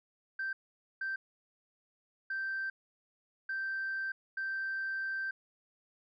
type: tone bursts at uneven times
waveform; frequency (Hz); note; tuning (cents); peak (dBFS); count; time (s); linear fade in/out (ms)
sine; 1563; G6; -6; -32; 5; 0.39-0.53 / 1.01-1.16 / 2.3-2.7 / 3.49-4.12 / 4.37-5.31; 5
effects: tanh soft clip ceiling -30 dBFS